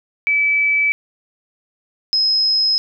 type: tone pair in turn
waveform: sine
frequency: 2302 / 5120 Hz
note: D7 / D#8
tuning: -35 / +49 cents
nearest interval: octave + major second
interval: 1384 cents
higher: second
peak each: -13 dBFS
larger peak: neither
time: 0.27-0.92 / 2.13-2.78 s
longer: neither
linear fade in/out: 0 ms
effects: none